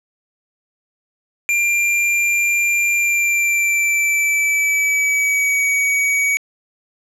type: tone with pitch glide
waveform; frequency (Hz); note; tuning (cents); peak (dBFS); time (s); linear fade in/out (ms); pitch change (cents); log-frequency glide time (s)
square; 2383 to 2261; D7 to C#7; +25 to +34; -15; 1.49-6.37; 0; -91; 2.94-5.64
effects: low-pass 11000 Hz 12 dB/octave

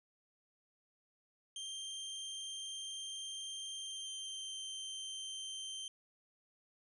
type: tone with pitch glide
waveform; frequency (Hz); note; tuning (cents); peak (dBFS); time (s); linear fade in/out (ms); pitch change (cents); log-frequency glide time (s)
sawtooth; 3166 to 3130; G7 to G7; +17 to -3; -39; 1.56-5.88; 2; -20; 3.76-4.6
effects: resampled to 24000 Hz

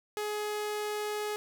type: tone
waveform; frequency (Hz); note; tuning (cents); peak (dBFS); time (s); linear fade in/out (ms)
sawtooth; 420.3; G#4; +21; -28; 0.17-1.36; 0
effects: none

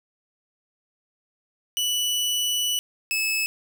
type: tone pair in turn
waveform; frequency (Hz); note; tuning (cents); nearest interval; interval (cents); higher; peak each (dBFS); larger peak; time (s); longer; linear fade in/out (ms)
sawtooth; 2960 / 2601; F#7 / E7; 0 / -24; major second; 224; first; -19; neither; 1.77-2.79 / 3.11-3.46; first; 0
effects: none

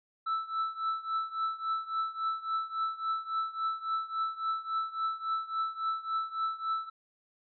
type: tone with tremolo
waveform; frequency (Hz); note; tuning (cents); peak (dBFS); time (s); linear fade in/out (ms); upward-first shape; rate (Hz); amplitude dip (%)
triangle; 1318.5; E6; 0; -25; 0.26-6.9; 10; triangle; 3.6; 90
effects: resampled to 11025 Hz

